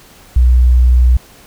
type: tone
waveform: sine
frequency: 61.74 Hz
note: B1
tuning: in tune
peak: -5 dBFS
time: 0.36-1.17 s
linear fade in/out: 5 ms
effects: pink hiss -42 dBFS RMS until 1.46 s